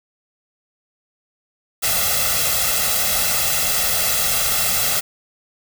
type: noise with comb filter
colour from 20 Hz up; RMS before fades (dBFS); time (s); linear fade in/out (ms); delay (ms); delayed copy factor
white; -19; 1.82-5.01; 20; 1.5; +0.95
effects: none